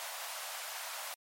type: high-pass noise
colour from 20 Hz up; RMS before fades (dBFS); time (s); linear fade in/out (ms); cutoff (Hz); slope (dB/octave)
pink; -42; 0-1.14; 0; 610; 48
effects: MP3 64 kbps